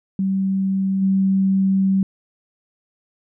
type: tone with level steps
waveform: sine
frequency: 192.5 Hz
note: G3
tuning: 31 cents flat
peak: -17 / -14 dBFS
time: 0.19-2.03 s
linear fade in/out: 2 ms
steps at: 1.01 s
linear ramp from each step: 20 ms
effects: none